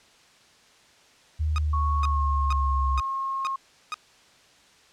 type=exponential sweep; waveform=sine; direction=down; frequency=77.78 to 66.1 Hz; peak=-22 dBFS; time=1.39-3.01 s; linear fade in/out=20 ms
type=tone bursts; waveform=sawtooth; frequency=1244.5 Hz; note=D#6; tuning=in tune; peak=-24 dBFS; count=6; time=1.56-3.942 s; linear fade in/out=0 ms; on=22 ms; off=450 ms
type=tone with pitch glide; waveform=sine; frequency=1105 to 1078.5 Hz; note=C#6 to C#6; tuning=-6 to -48 cents; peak=-26 dBFS; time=1.73-3.56 s; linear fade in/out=5 ms; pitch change=-42 cents; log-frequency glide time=2.07-2.19 s
effects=white hiss -56 dBFS RMS until 4.92 s + low-pass 6000 Hz 12 dB/octave